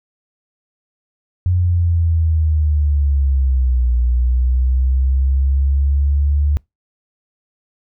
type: linear two-way sweep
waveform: sine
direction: down then up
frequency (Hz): 90.6 to 60 to 73.2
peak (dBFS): -12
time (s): 1.46-6.57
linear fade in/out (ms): 0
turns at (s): 3.94
effects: noise-tail reverb RT60 0.2 s tail -26 dB re dry